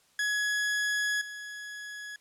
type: tone with level steps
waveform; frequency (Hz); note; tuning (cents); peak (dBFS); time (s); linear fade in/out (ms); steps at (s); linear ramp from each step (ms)
40% pulse; 1681; G#6; +20; -26 / -38; 0.19-2.16; 2; 1.21; 5
effects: white hiss -65 dBFS RMS until 2.2 s + low-pass 10000 Hz 12 dB/octave